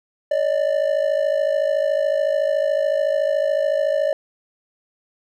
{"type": "ring-modulated tone", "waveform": "triangle", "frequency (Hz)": 592, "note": "D5", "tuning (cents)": 14, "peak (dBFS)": -12, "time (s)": [0.31, 4.13], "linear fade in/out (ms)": 2, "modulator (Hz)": 26.9, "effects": []}